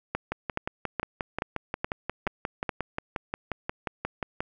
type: two click trains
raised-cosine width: 0.5 ms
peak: -14 / -12 dBFS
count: 24 / 7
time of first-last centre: 0.32-4.405 / 0.15-2.692 s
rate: 5.63 / 2.36 Hz
effects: none